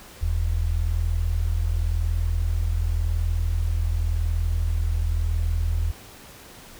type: tone pair together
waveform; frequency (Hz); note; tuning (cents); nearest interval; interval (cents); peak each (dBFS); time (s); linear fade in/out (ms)
sine; 40.88 / 81.8; E1 / E2; -14 / -13; octave; 1201; -23; 0.21-5.92; 20
effects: pink hiss -45 dBFS RMS until 6.79 s